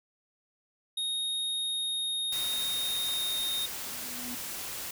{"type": "tone with pitch glide", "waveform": "square", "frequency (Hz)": [3729, 3697], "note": ["A#7", "A#7"], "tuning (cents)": [0, -15], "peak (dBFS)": -30, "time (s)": [0.97, 3.66], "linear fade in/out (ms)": 5, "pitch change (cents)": -15, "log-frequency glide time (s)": [1.37, 3.52]}
{"type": "noise", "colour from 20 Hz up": "white", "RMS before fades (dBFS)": -38, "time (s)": [2.32, 4.91], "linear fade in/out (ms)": 5}
{"type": "tone with exponential growth", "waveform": "triangle", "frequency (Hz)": 245.5, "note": "B3", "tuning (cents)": -10, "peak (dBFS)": -35, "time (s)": [3.52, 4.35], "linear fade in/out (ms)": 5, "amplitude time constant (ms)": 180}
{"effects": []}